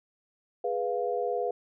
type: chord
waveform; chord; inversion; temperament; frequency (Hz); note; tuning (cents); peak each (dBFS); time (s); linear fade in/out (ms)
sine; F diminished; first; equal; 415.3 / 493.9 / 698.5; Ab4 / Cb5 / F5; 0 / 0 / 0; -32 / -30 / -32; 0.64-1.51; 5
effects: none